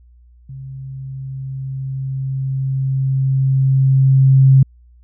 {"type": "tone with level ramp", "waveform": "sine", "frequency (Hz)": 133.8, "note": "C3", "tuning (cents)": 39, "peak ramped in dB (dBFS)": [-29, -5], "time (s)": [0.49, 4.63], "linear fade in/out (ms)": 5, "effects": ["added 60 Hz sine -44 dBFS peak until 5.03 s"]}